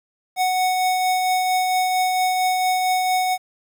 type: tone with tremolo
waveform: square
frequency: 740 Hz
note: F#5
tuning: in tune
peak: -17 dBFS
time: 0.36-3.38 s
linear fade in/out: 50 ms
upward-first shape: triangle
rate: 4.4 Hz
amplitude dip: 30%
effects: 9-bit